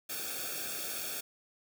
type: noise with comb filter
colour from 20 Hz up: white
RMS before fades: -38 dBFS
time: 0.09-1.21 s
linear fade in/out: 10 ms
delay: 1 ms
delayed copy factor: -1
effects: none